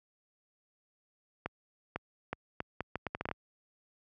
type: accelerating click train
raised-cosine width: 0.5 ms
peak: -19 dBFS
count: 12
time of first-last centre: 1.46-3.313 s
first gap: 500 ms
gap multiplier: 0.74
effects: high-pass 60 Hz 12 dB/octave